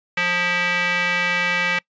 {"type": "tone with band-pass filter", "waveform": "square", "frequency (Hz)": 177.1, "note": "F3", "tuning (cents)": 24, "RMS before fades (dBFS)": -21, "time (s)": [0.17, 1.79], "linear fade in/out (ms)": 5, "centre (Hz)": 2200, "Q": 2.9, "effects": ["noise-tail reverb RT60 0.1 s tail -24 dB re dry", "resampled to 16000 Hz"]}